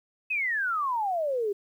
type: exponential sweep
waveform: sine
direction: down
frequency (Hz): 2599 to 390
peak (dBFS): -25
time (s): 0.3-1.53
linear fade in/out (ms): 10
effects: 10-bit